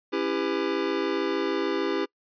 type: chord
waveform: square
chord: C# half-diminished seventh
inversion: none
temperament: just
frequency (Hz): 277.2 / 332.6 / 399.1 / 498.9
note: C#4 / E4 / G4 / B4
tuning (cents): 0 / +16 / +31 / +17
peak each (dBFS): -33 / -30 / -29 / -34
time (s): 0.12-2.06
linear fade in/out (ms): 20
effects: noise-tail reverb RT60 0.1 s tail -26 dB re dry + resampled to 11025 Hz